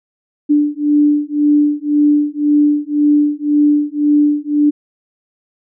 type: beating tone pair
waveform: sine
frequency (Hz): 293.7 / 295.6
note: D4 / D4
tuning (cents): 0 / +11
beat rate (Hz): 1.9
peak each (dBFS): -13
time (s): 0.49-4.71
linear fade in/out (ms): 20
effects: none